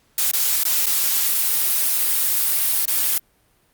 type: noise with dropouts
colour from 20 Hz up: blue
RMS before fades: -19 dBFS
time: 0.18-3.18 s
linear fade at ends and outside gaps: 2 ms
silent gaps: 0.313-0.334 / 0.634-0.651 / 0.859-0.866 / 2.853-2.879 s
effects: pink hiss -61 dBFS RMS until 3.73 s + Opus 48 kbps